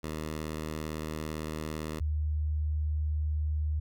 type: tone pair in turn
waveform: 10% pulse / sine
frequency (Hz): 77.78 / 76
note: D#2 / D#2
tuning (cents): 0 / -40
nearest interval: unison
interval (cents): 40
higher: first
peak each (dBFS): -26 / -27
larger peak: first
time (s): 0.03-2 / 2-3.8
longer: first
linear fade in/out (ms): 10
effects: none